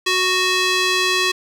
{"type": "tone with band-pass filter", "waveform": "square", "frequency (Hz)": 370, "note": "F#4", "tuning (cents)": 0, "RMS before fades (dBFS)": -18, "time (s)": [0.06, 1.32], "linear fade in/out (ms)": 10, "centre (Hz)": 3500, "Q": 1, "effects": ["7-bit"]}